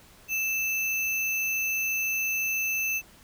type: tone with sample-and-hold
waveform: sine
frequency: 2637 Hz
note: E7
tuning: in tune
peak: -25 dBFS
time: 0.28-3.02 s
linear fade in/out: 50 ms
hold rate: 8820 Hz
effects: pink hiss -54 dBFS RMS until 3.23 s